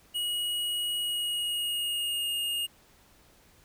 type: tone with pitch glide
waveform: square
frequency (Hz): 2901 to 2843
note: F#7 to F7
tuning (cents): -35 to +30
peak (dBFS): -29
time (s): 0.14-2.67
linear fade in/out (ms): 20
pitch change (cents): -35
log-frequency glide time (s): 0.98-2.31
effects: pink hiss -60 dBFS RMS until 3.64 s